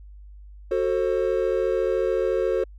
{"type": "chord", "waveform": "triangle", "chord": "F# diminished", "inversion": "none", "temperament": "just", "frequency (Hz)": [370, 444, 532.8], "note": ["F#4", "A4", "C5"], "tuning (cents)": [0, 16, 31], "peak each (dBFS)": -23, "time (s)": [0.71, 2.64], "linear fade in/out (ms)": 5, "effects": ["added 50 Hz sine -41 dBFS peak until 2.78 s"]}